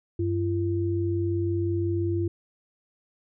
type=tone pair together; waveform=sine; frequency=96.13 / 340.7 Hz; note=G2 / F4; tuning=-33 / -43 cents; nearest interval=octave + minor seventh; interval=2190 cents; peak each=-26 dBFS; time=0.19-2.28 s; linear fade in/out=5 ms; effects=none